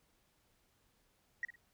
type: tone with echo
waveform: sine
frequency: 1900 Hz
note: A#6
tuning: 33 cents sharp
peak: -33 dBFS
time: 1.43-1.45 s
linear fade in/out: 2 ms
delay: 54 ms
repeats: 2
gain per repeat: -12 dB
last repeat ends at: 1.558 s
effects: tanh soft clip ceiling -29 dBFS + pink hiss -74 dBFS RMS until 1.73 s